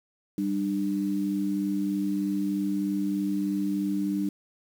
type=tone pair together; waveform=sine; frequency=196 / 299.2 Hz; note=G3 / D4; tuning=0 / +32 cents; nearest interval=perfect fifth; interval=732 cents; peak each=-28 / -27 dBFS; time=0.38-4.29 s; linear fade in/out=2 ms; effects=8-bit